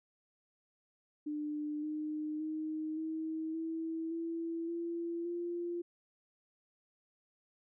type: tone with pitch steps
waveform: sine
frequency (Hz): 299.1 / 305.4 / 311.8 / 318.4 / 325 / 331.9 / 338.8 / 346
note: D4 / D#4 / D#4 / D#4 / E4 / E4 / E4 / F4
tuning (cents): +32 / -32 / +4 / +40 / -24 / +12 / +48 / -16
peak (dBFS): -35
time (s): 1.26-5.82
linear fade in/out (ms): 10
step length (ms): 570
effects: none